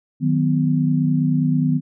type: chord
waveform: sine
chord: B major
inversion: first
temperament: equal with one note detuned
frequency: 155.56 / 185 / 250.7 Hz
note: D#3 / F#3 / B3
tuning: 0 / 0 / +26 cents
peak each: -18 / -24 / -19 dBFS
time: 0.2-1.81 s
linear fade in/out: 50 ms
effects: none